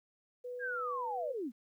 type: tone with tremolo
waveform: sine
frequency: 493.9 Hz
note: B4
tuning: in tune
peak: -39 dBFS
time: 0.44-1.35 s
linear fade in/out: 10 ms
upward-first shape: sine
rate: 2.8 Hz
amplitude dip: 25%
type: linear sweep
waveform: sine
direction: down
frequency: 1662 to 205.6 Hz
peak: -35 dBFS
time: 0.59-1.52 s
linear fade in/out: 50 ms
effects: 12-bit